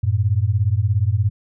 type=beating tone pair; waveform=sine; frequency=94.2 / 111.2 Hz; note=F#2 / A2; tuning=+32 / +19 cents; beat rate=17 Hz; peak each=-18 dBFS; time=0.03-1.3 s; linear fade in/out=10 ms; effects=none